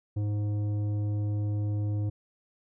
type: tone with tanh clipping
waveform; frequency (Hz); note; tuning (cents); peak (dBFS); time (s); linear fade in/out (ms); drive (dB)
sine; 104; G#2; +3; -28; 0.16-2.1; 10; 10
effects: none